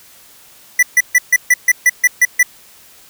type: tone bursts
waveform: square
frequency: 1975.5 Hz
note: B6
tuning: in tune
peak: -7 dBFS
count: 10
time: 0.79-2.43 s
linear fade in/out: 5 ms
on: 38 ms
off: 140 ms
effects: white hiss -44 dBFS RMS until 3.09 s